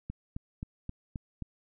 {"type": "click train", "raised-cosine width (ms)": 5, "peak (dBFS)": -24, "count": 6, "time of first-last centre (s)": [0.1, 1.423], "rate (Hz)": 3.78, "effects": []}